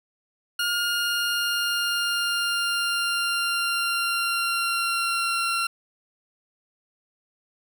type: tone with pitch glide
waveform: 20% pulse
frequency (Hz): 1421 to 1369.4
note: F6 to F6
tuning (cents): +30 to -34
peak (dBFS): -18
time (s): 0.59-5.67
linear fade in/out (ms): 5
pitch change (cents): -64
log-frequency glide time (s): 0.7-5.47
effects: none